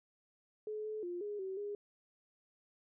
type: tone with pitch steps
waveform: sine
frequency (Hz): 427.5 / 430.7 / 351.7 / 413.9 / 381.1 / 410.3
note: A4 / A4 / F4 / G#4 / G4 / G#4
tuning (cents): -50 / -37 / +12 / -6 / -49 / -21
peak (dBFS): -38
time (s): 0.67-1.75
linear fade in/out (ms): 2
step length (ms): 180
effects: none